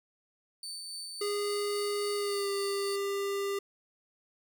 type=tone with tremolo; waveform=30% pulse; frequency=4544 Hz; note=C#8; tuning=42 cents sharp; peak=-35 dBFS; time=0.63-2.96 s; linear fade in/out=2 ms; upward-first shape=sine; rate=3.6 Hz; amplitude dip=25%
type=tone with pitch glide; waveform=square; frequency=409.9 to 398.2 Hz; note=G#4 to G4; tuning=-23 to +27 cents; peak=-31 dBFS; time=1.21-3.59 s; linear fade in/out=5 ms; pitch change=-50 cents; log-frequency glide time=2.16-2.49 s
effects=none